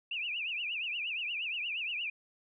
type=tone with vibrato; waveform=sine; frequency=2637 Hz; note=E7; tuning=in tune; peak=-33 dBFS; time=0.11-2.1 s; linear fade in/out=5 ms; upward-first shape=triangle; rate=8.5 Hz; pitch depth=210 cents each way; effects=none